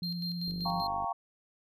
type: tone with vibrato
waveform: sine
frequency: 173.7 Hz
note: F3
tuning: 9 cents flat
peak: -34 dBFS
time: 0.02-0.81 s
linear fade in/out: 2 ms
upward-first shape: square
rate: 9.9 Hz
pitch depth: 14 cents each way
type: tone with tremolo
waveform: triangle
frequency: 4186 Hz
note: C8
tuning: in tune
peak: -34 dBFS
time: 0.03-0.87 s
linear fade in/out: 2 ms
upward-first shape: square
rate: 5.2 Hz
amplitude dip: 60%
type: click train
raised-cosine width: 3 ms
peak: -34 dBFS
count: 29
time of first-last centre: 0.48-1.043 s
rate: 49.7 Hz
type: chord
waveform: sine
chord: G half-diminished seventh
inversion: third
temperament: equal with one note detuned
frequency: 698.5 / 784 / 922.2 / 1108.7 Hz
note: F5 / G5 / Bb5 / Db6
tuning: 0 / 0 / -19 / 0 cents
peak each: -36 dBFS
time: 0.65-1.13 s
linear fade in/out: 10 ms
effects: none